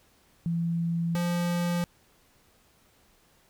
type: tone pair in turn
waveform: sine / square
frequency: 168.3 / 173.93 Hz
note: E3 / F3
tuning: +36 / -7 cents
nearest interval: minor second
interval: 57 cents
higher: second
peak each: -25 / -26 dBFS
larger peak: first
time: 0.46-1.15 / 1.15-1.84 s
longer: neither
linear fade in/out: 0 ms
effects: pink hiss -63 dBFS RMS until 3.49 s